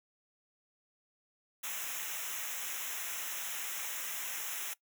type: noise with comb filter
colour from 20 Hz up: white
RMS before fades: -39 dBFS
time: 1.63-4.74 s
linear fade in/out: 10 ms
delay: 0.22 ms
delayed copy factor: -1
effects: noise-tail reverb RT60 0.1 s tail -20 dB re dry